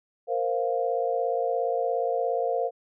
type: chord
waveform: sine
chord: Bb suspended second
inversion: none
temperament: equal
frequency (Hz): 466.2 / 523.3 / 698.5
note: Bb4 / C5 / F5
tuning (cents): 0 / 0 / 0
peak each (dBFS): -28 / -28 / -28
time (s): 0.27-2.71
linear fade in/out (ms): 50
effects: none